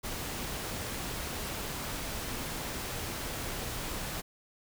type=noise; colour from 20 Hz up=pink; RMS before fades=-37 dBFS; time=0.03-4.22 s; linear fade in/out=20 ms; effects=none